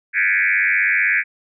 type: tone with frequency modulation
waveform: sine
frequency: 1975.5 Hz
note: B6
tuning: in tune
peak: -14 dBFS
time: 0.13-1.24 s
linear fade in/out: 50 ms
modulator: 95.9 Hz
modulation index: 4.2
effects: none